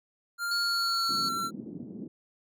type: tone with pitch glide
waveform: square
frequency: 1396.9 to 1354 Hz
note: F6 to E6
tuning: 0 to +46 cents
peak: -30 dBFS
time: 0.38-1.51 s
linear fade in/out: 50 ms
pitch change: -54 cents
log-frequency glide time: 0.62-1.14 s
type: tone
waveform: sine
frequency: 4408 Hz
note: C#8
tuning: 11 cents flat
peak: -28 dBFS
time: 0.51-1.29 s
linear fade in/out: 5 ms
type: band-pass noise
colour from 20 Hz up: pink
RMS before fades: -41 dBFS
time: 1.09-2.08 s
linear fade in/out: 5 ms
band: 180 to 320 Hz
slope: 24 dB/octave
effects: none